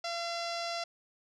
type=tone with low-pass filter; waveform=sawtooth; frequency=682 Hz; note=F5; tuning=41 cents flat; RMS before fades=-36 dBFS; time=0.04-0.84 s; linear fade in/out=5 ms; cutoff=5100 Hz; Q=3.4; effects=none